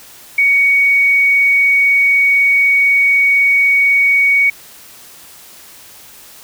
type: tone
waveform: sine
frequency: 2239 Hz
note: C#7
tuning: 17 cents sharp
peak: -8 dBFS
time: 0.38-4.5 s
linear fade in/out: 5 ms
effects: white hiss -39 dBFS RMS until 6.43 s